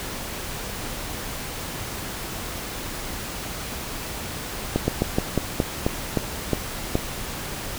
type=slowing click train; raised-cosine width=2 ms; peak=-6 dBFS; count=10; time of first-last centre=4.76-6.954 s; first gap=120 ms; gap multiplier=1.17; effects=pink hiss -32 dBFS RMS until 7.78 s